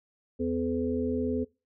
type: harmonic tone with a mistuned harmonic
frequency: 84.3 Hz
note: E2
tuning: 39 cents sharp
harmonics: 1 / 3 / 5 / 6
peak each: -37 / -29 / -31 / -36 dBFS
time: 0.39-1.45 s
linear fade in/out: 20 ms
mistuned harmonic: 5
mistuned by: +22 cents
effects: noise-tail reverb RT60 0.3 s tail -23 dB re dry